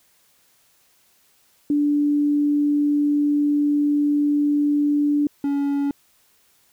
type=tone pair in turn; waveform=sine / triangle; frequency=291.9 / 282.6 Hz; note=D4 / C#4; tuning=-10 / +34 cents; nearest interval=minor second; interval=56 cents; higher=first; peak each=-16 / -17 dBFS; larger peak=first; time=1.7-5.27 / 5.44-5.91 s; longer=first; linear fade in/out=2 ms; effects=white hiss -60 dBFS RMS until 6.72 s